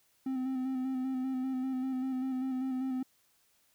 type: tone with vibrato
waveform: triangle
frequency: 260 Hz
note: C4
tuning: 11 cents flat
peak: -29 dBFS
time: 0.26-3.03 s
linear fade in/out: 5 ms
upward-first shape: square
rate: 5.1 Hz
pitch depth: 25 cents each way
effects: white hiss -70 dBFS RMS until 3.74 s